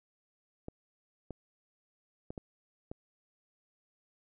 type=clicks; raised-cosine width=2 ms; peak=-27 dBFS; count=5; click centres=0.684 / 1.307 / 2.305 / 2.378 / 2.915 s; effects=none